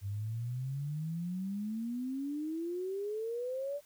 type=exponential sweep; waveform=sine; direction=up; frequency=96.8 to 587.3 Hz; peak=-34 dBFS; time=0.01-3.81 s; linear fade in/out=50 ms; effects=white hiss -64 dBFS RMS until 3.85 s